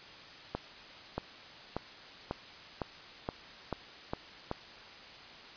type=accelerating click train; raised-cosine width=1 ms; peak=-19 dBFS; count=9; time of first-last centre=0.55-4.514 s; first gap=630 ms; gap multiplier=0.93; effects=white hiss -50 dBFS RMS until 5.56 s + resampled to 11025 Hz